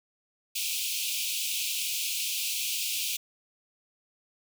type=high-pass noise; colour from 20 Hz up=pink; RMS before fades=-31 dBFS; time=0.55-3.17 s; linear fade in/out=10 ms; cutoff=2400 Hz; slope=96 dB/octave; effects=none